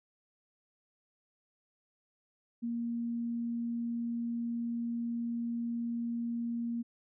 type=tone; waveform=sine; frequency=234.6 Hz; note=A#3; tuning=11 cents sharp; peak=-32 dBFS; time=2.62-6.83 s; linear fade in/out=20 ms; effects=none